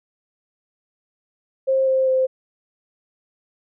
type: tone with pitch steps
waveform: sine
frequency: 531 / 525.8 / 520.7 Hz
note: C5 / C5 / C5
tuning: +25 / +8 / -8 cents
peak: -15 dBFS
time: 1.67-2.27 s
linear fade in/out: 20 ms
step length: 200 ms
effects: none